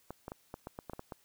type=clicks; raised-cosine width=1 ms; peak=-27 dBFS; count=10; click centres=0.106 / 0.281 / 0.319 / 0.541 / 0.671 / 0.789 / 0.897 / 0.934 / 0.994 / 1.122 s; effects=white hiss -68 dBFS RMS until 1.24 s